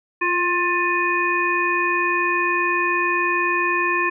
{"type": "harmonic tone with a mistuned harmonic", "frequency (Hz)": 354.6, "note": "F4", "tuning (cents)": 26, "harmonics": [1, 3, 5, 7], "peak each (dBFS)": [-25, -22, -23, -23], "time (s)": [0.21, 4.1], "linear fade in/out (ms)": 10, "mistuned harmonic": 1, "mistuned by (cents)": -26, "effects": []}